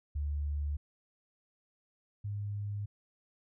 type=tone pair in turn; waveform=sine; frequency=72.9 / 102.53 Hz; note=D2 / G#2; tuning=-12 / -22 cents; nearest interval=tritone; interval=590 cents; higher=second; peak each=-31 / -34 dBFS; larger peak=first; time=0.15-0.77 / 2.24-2.86 s; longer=neither; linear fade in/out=10 ms; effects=none